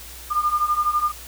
sine beating tone pair, 1200 / 1212 Hz, D6 / D#6, +37 / -46 cents, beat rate 12 Hz, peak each -23 / -20 dBFS, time 0.3-1.12 s, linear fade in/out 20 ms, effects added 60 Hz sine -42 dBFS peak until 1.27 s + white hiss -40 dBFS RMS until 1.27 s

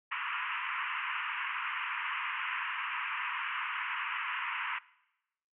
pink band-pass noise, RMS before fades -36 dBFS, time 0.11-4.79 s, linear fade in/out 10 ms, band 950 to 2900 Hz, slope 96 dB/octave, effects noise-tail reverb RT60 0.9 s tail -21 dB re dry

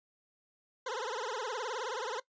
20% pulse tone with vibrato, 470.9 Hz, A#4, 18 cents sharp, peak -30 dBFS, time 0.86-2.2 s, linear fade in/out 5 ms, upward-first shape triangle, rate 19 Hz, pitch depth 240 cents each way, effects noise-tail reverb RT60 0.1 s tail -19 dB re dry + resampled to 16000 Hz

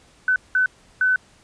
sine tone bursts at uneven times, 1509 Hz, F#6, 34 cents sharp, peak -15 dBFS, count 3, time 0.28-0.36 / 0.55-0.66 / 1.01-1.16 s, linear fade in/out 2 ms, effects pink hiss -54 dBFS RMS until 1.43 s + resampled to 22050 Hz

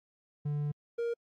triangle tone pair in turn, 146.83 / 468.7 Hz, D3 / A#4, 0 / +9 cents, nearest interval octave + minor sixth, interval 2009 cents, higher second, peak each -28 dBFS, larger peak neither, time 0.45-0.72 / 0.98-1.14 s, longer first, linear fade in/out 10 ms, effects AAC 48 kbps

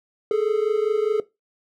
triangle tone pair together, 418 / 442.9 Hz, G#4 / A4, +11 / +11 cents, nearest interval minor second, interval 100 cents, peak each -19 dBFS, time 0.31-1.2 s, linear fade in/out 2 ms, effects noise-tail reverb RT60 0.2 s tail -18 dB re dry

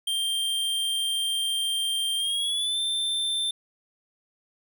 square tone with pitch glide, 3173 to 3562 Hz, G7 to A7, +20 to +21 cents, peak -25 dBFS, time 0.07-3.51 s, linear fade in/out 5 ms, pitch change +201 cents, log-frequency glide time 2.17-2.79 s, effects none

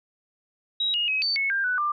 sine tone with pitch steps, 3836 / 2862 / 2547 / 4549 / 2198 / 1593 / 1489 / 1190 Hz, A#7 / F7 / D#7 / C#8 / C#7 / G6 / F#6 / D6, +49 / +42 / +40 / +44 / -15 / +27 / +11 / +22 cents, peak -22 dBFS, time 0.8-1.92 s, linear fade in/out 5 ms, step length 140 ms, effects none

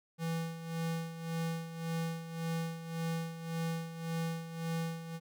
square tone with tremolo, 164.81 Hz, E3, in tune, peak -33 dBFS, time 0.18-5.2 s, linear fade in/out 50 ms, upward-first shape sine, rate 1.8 Hz, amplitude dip 70%, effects none

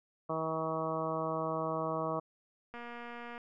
harmonic tone, 160 Hz, D#3, 49 cents sharp, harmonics 1 / 2 / 3 / 4 / 5 / 6 / 7 / 8, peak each -41 / -41 / -39 / -37 / -44 / -43 / -38 / -46 dBFS, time 0.29-2.2 s, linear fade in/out 10 ms
click train, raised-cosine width 0.5 ms, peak -31 dBFS, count 153, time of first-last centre 2.74-3.379 s, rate 238 Hz
effects none

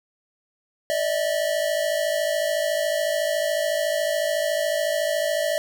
square tone pair together, 591 / 644.9 Hz, D5 / E5, +11 / -38 cents, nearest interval major second, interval 151 cents, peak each -25 dBFS, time 0.9-5.58 s, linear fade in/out 0 ms, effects none

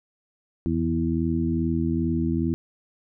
harmonic tone with a mistuned harmonic, 82.41 Hz, E2, in tune, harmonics 1 / 2 / 3 / 4, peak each -28 / -27 / -26 / -27 dBFS, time 0.66-2.54 s, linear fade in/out 0 ms, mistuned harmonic 1, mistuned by +36 cents, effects none

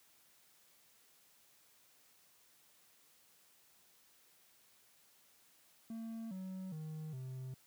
triangle tone with pitch steps, 225.9 / 187.78 / 156.09 / 129.75 Hz, A3 / F#3 / D#3 / C3, +46 / +26 / +6 / -14 cents, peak -40 dBFS, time 5.9-7.54 s, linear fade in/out 2 ms, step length 410 ms, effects white hiss -68 dBFS RMS until 7.66 s + high-pass 80 Hz 12 dB/octave

